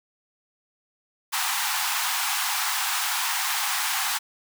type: high-pass noise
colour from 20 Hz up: pink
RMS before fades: -26 dBFS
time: 1.32-4.19 s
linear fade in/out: 20 ms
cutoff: 760 Hz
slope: 96 dB/octave
effects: none